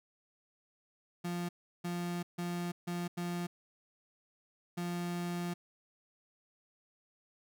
35% pulse tone bursts at uneven times, 174.61 Hz, F3, in tune, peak -33 dBFS, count 6, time 1.24-1.49 / 1.84-2.23 / 2.38-2.72 / 2.87-3.08 / 3.17-3.47 / 4.77-5.54 s, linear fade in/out 10 ms, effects none

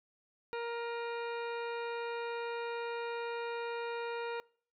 harmonic tone with a mistuned harmonic, 468.8 Hz, A#4, 10 cents sharp, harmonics 1 / 2 / 3 / 4 / 5 / 6 / 8 / 9, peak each -37 / -42 / -45 / -51 / -49 / -53 / -57 / -58 dBFS, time 0.53-4.4 s, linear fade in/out 0 ms, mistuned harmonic 5, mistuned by +43 cents, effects noise-tail reverb RT60 0.5 s tail -25 dB re dry

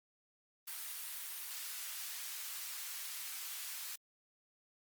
white high-pass noise, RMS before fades -44 dBFS, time 0.67-3.96 s, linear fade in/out 10 ms, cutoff 1300 Hz, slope 12 dB/octave, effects Opus 32 kbps

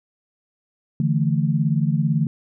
sine chord, D suspended second, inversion none, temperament equal, 146.83 / 164.81 / 220 Hz, D3 / E3 / A3, 0 / 0 / 0 cents, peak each -20 / -21 / -24 dBFS, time 1-2.27 s, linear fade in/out 2 ms, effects none

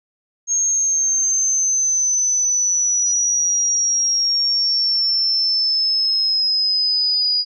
sine exponential sweep, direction down, 6510 to 4896 Hz, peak -15 dBFS, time 0.47-7.45 s, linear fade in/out 50 ms, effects none

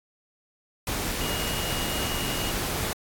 sine tone in noise, 2871 Hz, F7, 47 cents sharp, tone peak -34 dBFS, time 1.21-2.51 s, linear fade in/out 2 ms, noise pink, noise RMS -29 dBFS, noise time 0.87-2.93 s, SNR -8 dB, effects AAC 64 kbps

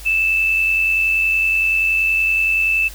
sine tone with amplitude modulation, 2637 Hz, E7, in tune, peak -12 dBFS, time 0.05-2.89 s, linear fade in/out 20 ms, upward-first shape sine, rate 90.6 Hz, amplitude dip 40%, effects added 50 Hz sine -34 dBFS peak until 2.94 s + white hiss -39 dBFS RMS until 2.94 s

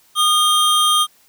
square tone pair together, 1225 / 3199 Hz, D#6 / G7, -27 / +34 cents, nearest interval octave + perfect fourth, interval 1661 cents, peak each -16 dBFS, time 0.15-1.07 s, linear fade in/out 50 ms, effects white hiss -54 dBFS RMS until 1.28 s

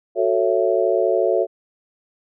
sine chord, F# minor seventh, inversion none, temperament just, 370 / 444 / 555 / 666 Hz, F#4 / A4 / C#5 / E5, 0 / +16 / +2 / +18 cents, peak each -21 dBFS, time 0.15-1.47 s, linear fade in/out 50 ms, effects none

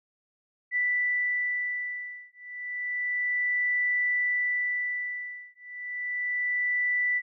sine beating tone pair, 1975.5 / 1975.81 Hz, B6 / B6, 0 / 0 cents, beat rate 0.31 Hz, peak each -29 dBFS, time 0.71-7.22 s, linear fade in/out 50 ms, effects none

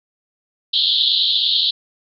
pink band-pass noise, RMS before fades -17 dBFS, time 0.73-1.71 s, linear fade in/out 10 ms, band 3200 to 4300 Hz, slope 96 dB/octave, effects none

